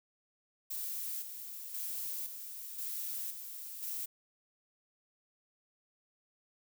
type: noise with tremolo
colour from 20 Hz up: violet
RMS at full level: -39 dBFS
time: 0.7-4.06 s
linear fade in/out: 10 ms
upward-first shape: square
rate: 0.96 Hz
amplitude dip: 50%
effects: none